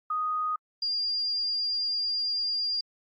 sine tone pair in turn, 1244.5 / 4803 Hz, D#6 / D8, 0 / +38 cents, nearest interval octave + major seventh, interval 2338 cents, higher second, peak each -26 / -26 dBFS, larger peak neither, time 0.1-0.56 / 0.82-2.81 s, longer second, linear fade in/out 5 ms, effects AAC 32 kbps

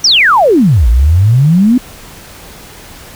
sine exponential two-way sweep, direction down then up, 5920 to 54 to 261 Hz, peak -4 dBFS, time 0.04-1.78 s, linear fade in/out 5 ms, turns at 0.88 s, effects pink hiss -33 dBFS RMS until 3.15 s

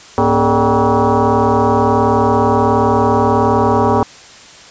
sine tone with frequency modulation, 275.8 Hz, C#4, 9 cents flat, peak -9 dBFS, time 0.18-4.03 s, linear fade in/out 0 ms, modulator 171 Hz, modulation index 4.9, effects white hiss -38 dBFS RMS until 4.7 s + resampled to 16000 Hz

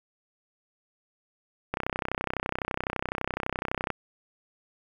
click train, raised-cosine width 0.5 ms, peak -13 dBFS, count 70, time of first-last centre 1.74-3.903 s, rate 31.9 Hz, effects 8-bit

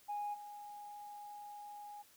sine tone with level steps, 826 Hz, G#5, 10 cents flat, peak -36 / -47 dBFS, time 0.08-2.03 s, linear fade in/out 20 ms, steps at 0.33 s, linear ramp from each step 20 ms, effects tanh soft clip ceiling -34 dBFS + white hiss -65 dBFS RMS until 2.16 s

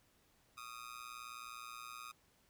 sawtooth tone with amplitude modulation, 1240 Hz, D#6, 6 cents flat, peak -40 dBFS, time 0.57-2.12 s, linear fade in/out 10 ms, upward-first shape sine, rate 119 Hz, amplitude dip 95%, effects pink hiss -72 dBFS RMS until 2.49 s

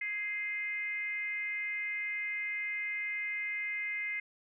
sine tone with frequency modulation, 2089 Hz, C7, 3 cents flat, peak -33 dBFS, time 0.01-4.2 s, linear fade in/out 5 ms, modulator 424 Hz, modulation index 0.51, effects none

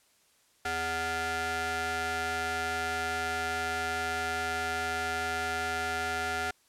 sawtooth ring-modulated tone, 329.6 Hz, E4, in tune, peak -23 dBFS, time 0.65-6.51 s, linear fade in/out 5 ms, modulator 1070 Hz, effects white hiss -66 dBFS RMS until 6.68 s + low-pass 11000 Hz 12 dB/octave

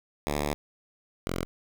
5% pulse tone pair in turn, 73.42 / 43.92 Hz, D2 / F1, 0 / +11 cents, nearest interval major sixth, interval 889 cents, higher first, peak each -16 / -18 dBFS, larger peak first, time 0.27-0.54 / 1.27-1.45 s, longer first, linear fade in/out 0 ms, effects none

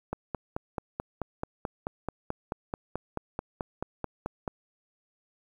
click train, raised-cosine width 1 ms, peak -17 dBFS, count 21, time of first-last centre 0.13-4.478 s, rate 4.6 Hz, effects 9-bit

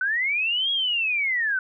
sine linear two-way sweep, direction up then down, 1480 to 3322 to 1481 Hz, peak -21 dBFS, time 0.01-1.59 s, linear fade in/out 2 ms, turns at 0.71 s, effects none

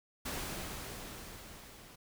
pink noise with level ramp, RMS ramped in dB -38 to -55 dBFS, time 0.25-1.96 s, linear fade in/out 10 ms, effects none

